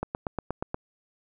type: click train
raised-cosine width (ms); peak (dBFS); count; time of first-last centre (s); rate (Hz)
1; -15; 7; 0.03-0.744; 8.4
effects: none